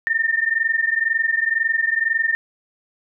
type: tone pair together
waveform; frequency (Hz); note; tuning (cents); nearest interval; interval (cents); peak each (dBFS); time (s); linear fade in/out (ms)
sine; 1800 / 1822; A6 / A#6; +39 / -40; unison; 21; -20; 0.07-2.35; 0
effects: none